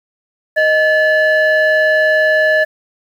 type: tone pair together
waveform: sine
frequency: 622.3 / 1728.9 Hz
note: D#5 / A6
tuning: 0 / -31 cents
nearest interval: octave + tritone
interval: 1769 cents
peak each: -10 dBFS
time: 0.56-2.65 s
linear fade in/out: 20 ms
effects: tanh soft clip ceiling -6 dBFS + 7-bit

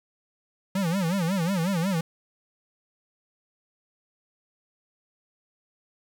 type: tone with vibrato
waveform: square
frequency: 180.1 Hz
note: F#3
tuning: 46 cents flat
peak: -24 dBFS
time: 0.75-2.01 s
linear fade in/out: 5 ms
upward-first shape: sine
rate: 5.5 Hz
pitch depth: 190 cents each way
effects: 9-bit

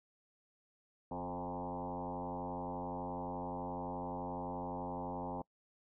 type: tone with frequency modulation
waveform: sine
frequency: 531 Hz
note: C5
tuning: 25 cents sharp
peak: -38 dBFS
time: 1.11-5.42 s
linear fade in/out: 5 ms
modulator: 91.7 Hz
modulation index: 4.5
effects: noise-tail reverb RT60 0.1 s tail -25 dB re dry

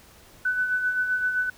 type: tone with tremolo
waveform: sine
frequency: 1499 Hz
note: F#6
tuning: 22 cents sharp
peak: -20 dBFS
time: 0.45-1.5 s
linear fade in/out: 5 ms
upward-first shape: sine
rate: 7.7 Hz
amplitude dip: 50%
effects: pink hiss -52 dBFS RMS until 1.57 s

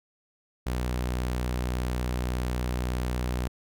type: tone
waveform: sawtooth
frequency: 61.74 Hz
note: B1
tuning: in tune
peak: -23 dBFS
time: 0.66-3.48 s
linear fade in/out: 10 ms
effects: none

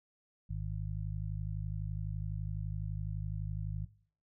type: harmonic tone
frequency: 51.91 Hz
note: G#1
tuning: in tune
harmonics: 1 / 2 / 3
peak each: -38 / -39 / -41 dBFS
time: 0.49-3.86 s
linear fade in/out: 20 ms
effects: noise-tail reverb RT60 0.5 s tail -19 dB re dry

